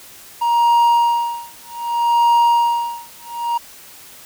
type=tone with tremolo; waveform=triangle; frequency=942 Hz; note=A#5; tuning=18 cents sharp; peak=-8 dBFS; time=0.41-3.58 s; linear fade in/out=10 ms; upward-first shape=sine; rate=0.64 Hz; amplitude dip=100%; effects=white hiss -41 dBFS RMS until 4.25 s